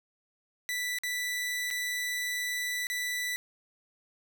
sawtooth tone with dropouts, 1975.5 Hz, B6, in tune, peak -27 dBFS, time 0.69-3.36 s, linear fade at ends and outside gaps 0 ms, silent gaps 0.986-1.035 / 1.704-1.71 / 2.869-2.9 s, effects none

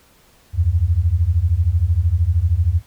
sine beating tone pair, 78.2 / 91.2 Hz, D#2 / F#2, +9 / -24 cents, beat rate 13 Hz, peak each -17 / -16 dBFS, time 0.53-2.82 s, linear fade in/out 50 ms, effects pink hiss -53 dBFS RMS until 2.86 s

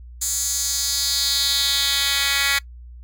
10% pulse tone with high-pass filter sweep, 278.9 Hz, C#4, 11 cents sharp, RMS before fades -21 dBFS, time 0.21-2.59 s, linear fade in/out 10 ms, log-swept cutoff 7300 to 2300 Hz, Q 2.4, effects noise-tail reverb RT60 0.1 s tail -22 dB re dry + added 60 Hz sine -37 dBFS peak until 3.03 s

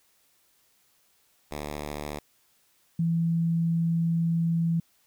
5% pulse / sine tone pair in turn, 74 / 166.53 Hz, D2 / E3, +14 / +18 cents, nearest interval octave + major second, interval 1404 cents, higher second, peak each -22 dBFS, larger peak neither, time 1.51-2.19 / 2.99-4.8 s, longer second, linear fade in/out 5 ms, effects white hiss -66 dBFS RMS until 5.06 s

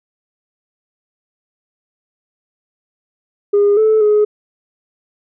sine tone with pitch steps, 407.7 / 435.9 / 420.8 Hz, G#4 / A4 / G#4, -32 / -16 / +23 cents, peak -7 dBFS, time 3.53-4.25 s, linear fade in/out 10 ms, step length 240 ms, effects tanh soft clip ceiling -6 dBFS

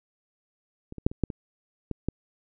clicks, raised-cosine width 3 ms, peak -26 / -25 / -6 / -25 / -10 / -21 / -17 / -13 dBFS, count 8, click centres 0.924 / 0.983 / 1.065 / 1.115 / 1.237 / 1.302 / 1.913 / 2.086 s, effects none

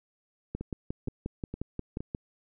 two click trains, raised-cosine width 3 ms, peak -23 / -20 dBFS, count 4 / 10, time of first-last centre 0.61-2.005 / 0.55-2.149 s, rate 2.15 / 5.63 Hz, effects none

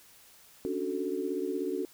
sine chord, D major seventh, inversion third, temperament equal, 277.2 / 293.7 / 370 / 440 Hz, C#4 / D4 / F#4 / A4, 0 / 0 / 0 / 0 cents, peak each -37 / -37 / -33 / -36 dBFS, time 0.65-1.85 s, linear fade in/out 0 ms, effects white hiss -57 dBFS RMS until 1.93 s

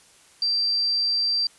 sine tone, 4699 Hz, D8, in tune, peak -20 dBFS, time 0.42-1.47 s, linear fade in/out 2 ms, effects white hiss -54 dBFS RMS until 1.58 s + resampled to 24000 Hz

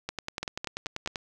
two click trains, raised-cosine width 0.2 ms, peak -15 / -15 dBFS, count 12 / 4, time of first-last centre 0.09-1.158 / 0.43-1.075 s, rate 10.3 / 4.65 Hz, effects none

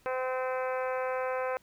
harmonic tone, 257.2 Hz, C4, 30 cents flat, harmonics 2 / 3 / 4 / 5 / 6 / 7 / 8 / 9 / 10, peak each -31 / -38 / -38 / -41 / -41 / -48 / -47 / -48 / -49 dBFS, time 0.06-1.57 s, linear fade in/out 0 ms, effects pink hiss -64 dBFS RMS until 1.62 s

